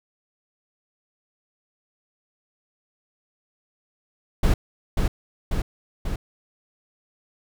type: noise with echo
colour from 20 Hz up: brown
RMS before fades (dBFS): -17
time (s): 4.43-4.54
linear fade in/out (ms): 5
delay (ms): 540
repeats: 3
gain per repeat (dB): -3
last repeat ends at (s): 6.16
effects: none